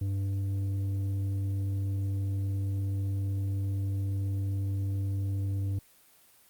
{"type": "tone with tanh clipping", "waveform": "sine", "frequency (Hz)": 98, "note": "G2", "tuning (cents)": 0, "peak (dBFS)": -29, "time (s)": [0.01, 5.79], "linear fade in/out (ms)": 5, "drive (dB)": 7, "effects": ["white hiss -60 dBFS RMS until 6.49 s", "Opus 24 kbps"]}